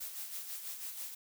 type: noise with tremolo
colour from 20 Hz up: blue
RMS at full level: -41 dBFS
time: 0-1.15 s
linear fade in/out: 10 ms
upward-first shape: sine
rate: 6.1 Hz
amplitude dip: 50%
effects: none